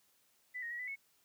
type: tone with pitch steps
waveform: sine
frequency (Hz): 1993 / 1869 / 1914 / 1997 / 2198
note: B6 / A#6 / A#6 / B6 / C#7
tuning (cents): +15 / +4 / +45 / +19 / -15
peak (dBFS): -39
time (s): 0.54-0.96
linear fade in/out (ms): 20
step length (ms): 84
effects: white hiss -72 dBFS RMS until 1.24 s + high-pass 60 Hz 12 dB/octave